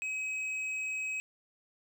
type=tone with hard clipping; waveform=triangle; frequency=2543 Hz; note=D#7; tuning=37 cents sharp; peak=-34 dBFS; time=0.02-1.2 s; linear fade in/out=0 ms; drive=8 dB; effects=none